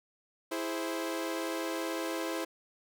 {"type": "chord", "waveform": "sawtooth", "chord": "E augmented", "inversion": "none", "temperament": "equal", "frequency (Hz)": [329.6, 415.3, 523.3], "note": ["E4", "G#4", "B#4"], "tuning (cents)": [0, 0, 0], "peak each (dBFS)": [-31, -37, -34], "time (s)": [0.51, 2.45], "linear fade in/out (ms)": 10, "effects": []}